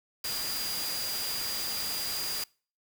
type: tone in noise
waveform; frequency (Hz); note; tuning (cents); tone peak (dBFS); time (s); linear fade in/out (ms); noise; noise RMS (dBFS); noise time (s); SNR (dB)
sine; 4826; D8; +46; -34; 0.24-2.44; 5; white; -35; 0.24-2.44; -2
effects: noise-tail reverb RT60 0.4 s tail -25 dB re dry